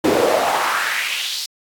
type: noise with high-pass filter sweep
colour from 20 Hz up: brown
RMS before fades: -19 dBFS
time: 0.04-1.46 s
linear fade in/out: 5 ms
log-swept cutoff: 340 to 4800 Hz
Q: 2.9
effects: AAC 64 kbps